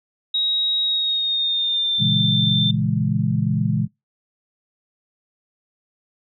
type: tone with pitch glide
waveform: sine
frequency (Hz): 3800 to 3566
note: A#7 to A7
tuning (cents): +33 to +22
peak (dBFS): -18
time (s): 0.34-2.71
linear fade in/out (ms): 5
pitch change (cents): -111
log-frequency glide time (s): 0.83-1.97
type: chord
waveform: sine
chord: A# half-diminished seventh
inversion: none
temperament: equal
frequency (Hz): 116.54 / 138.59 / 164.81 / 207.7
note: A#2 / C#3 / E3 / G#3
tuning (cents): 0 / 0 / 0 / 0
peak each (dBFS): -23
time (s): 1.98-3.88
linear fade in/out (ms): 50
effects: noise-tail reverb RT60 0.2 s tail -23 dB re dry